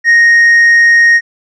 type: tone with tanh clipping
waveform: sine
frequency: 1864.7 Hz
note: A#6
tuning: in tune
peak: -4 dBFS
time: 0.04-1.21 s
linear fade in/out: 50 ms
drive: 2 dB
effects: none

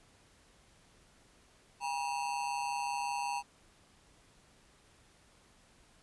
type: ring-modulated tone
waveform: square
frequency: 886 Hz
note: A5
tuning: 12 cents sharp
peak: -31 dBFS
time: 1.8-3.43 s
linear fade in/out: 50 ms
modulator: 72.6 Hz
effects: pink hiss -64 dBFS RMS until 6.02 s + resampled to 24000 Hz

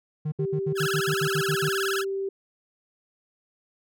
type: tone bursts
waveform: triangle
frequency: 152.4 Hz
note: D#3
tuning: 36 cents flat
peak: -23 dBFS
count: 11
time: 0.25-1.691 s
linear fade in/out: 10 ms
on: 71 ms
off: 66 ms
type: tone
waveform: sine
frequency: 390 Hz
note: G4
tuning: 9 cents flat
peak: -26 dBFS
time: 0.39-2.29 s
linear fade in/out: 5 ms
type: tone with vibrato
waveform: sawtooth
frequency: 1480 Hz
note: F#6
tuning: in tune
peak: -23 dBFS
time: 0.75-2.05 s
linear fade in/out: 50 ms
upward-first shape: sine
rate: 19 Hz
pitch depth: 250 cents each way
effects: none

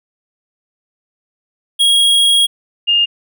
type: tone pair in turn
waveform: square / sine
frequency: 3291 / 2825 Hz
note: G#7 / F7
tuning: -16 / +19 cents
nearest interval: minor third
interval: 265 cents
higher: first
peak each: -9 dBFS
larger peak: neither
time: 1.79-2.47 / 2.87-3.06 s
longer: first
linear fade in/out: 20 ms
effects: none

